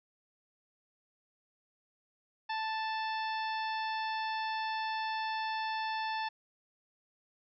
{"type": "harmonic tone", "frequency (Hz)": 880, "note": "A5", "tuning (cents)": 0, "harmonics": [1, 2, 3, 4, 5, 6], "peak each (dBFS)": [-34, -40, -44, -46, -48, -50], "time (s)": [2.49, 6.29], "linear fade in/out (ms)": 10, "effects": []}